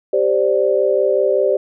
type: chord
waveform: sine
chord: G suspended fourth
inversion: none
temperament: just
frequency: 392 / 522.7 / 588 Hz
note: G4 / C5 / D5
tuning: 0 / -2 / +2 cents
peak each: -17 dBFS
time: 0.13-1.57 s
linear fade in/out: 5 ms
effects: none